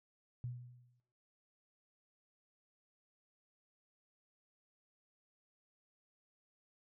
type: tone with exponential decay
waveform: sine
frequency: 122.7 Hz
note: B2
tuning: 11 cents flat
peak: -37 dBFS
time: 0.44-1 s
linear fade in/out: 0 ms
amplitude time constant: 120 ms
effects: noise-tail reverb RT60 0.8 s tail -18 dB re dry